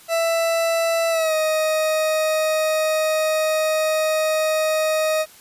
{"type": "tone with pitch glide", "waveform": "40% pulse", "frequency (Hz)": [663, 625.8], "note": ["E5", "D#5"], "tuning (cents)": [10, 10], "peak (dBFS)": -17, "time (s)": [0.08, 5.26], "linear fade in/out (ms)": 50, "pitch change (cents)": -100, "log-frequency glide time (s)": [1.1, 1.34], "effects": ["white hiss -47 dBFS RMS until 5.4 s", "resampled to 32000 Hz"]}